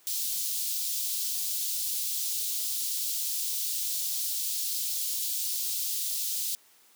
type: high-pass noise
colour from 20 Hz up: white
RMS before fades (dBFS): -31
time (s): 0.07-6.55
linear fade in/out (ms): 0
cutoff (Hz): 3600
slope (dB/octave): 24
effects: white hiss -60 dBFS RMS until 6.95 s + high-pass 200 Hz 12 dB/octave